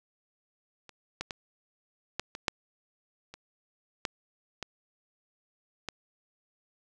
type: clicks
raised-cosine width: 0.2 ms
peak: -30 / -16 / -18 / -13 / -21 / -8 / -27 / -12 / -18 / -17 dBFS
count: 10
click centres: 0.893 / 1.21 / 1.308 / 2.196 / 2.351 / 2.482 / 3.34 / 4.052 / 4.627 / 5.887 s
effects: none